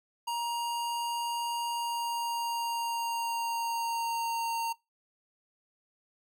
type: tone with pitch glide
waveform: square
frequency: 942 to 920.5 Hz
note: A#5 to A#5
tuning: +18 to -22 cents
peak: -31 dBFS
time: 0.27-4.73 s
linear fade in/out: 10 ms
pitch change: -40 cents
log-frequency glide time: 1.7-4.62 s
effects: noise-tail reverb RT60 0.2 s tail -20 dB re dry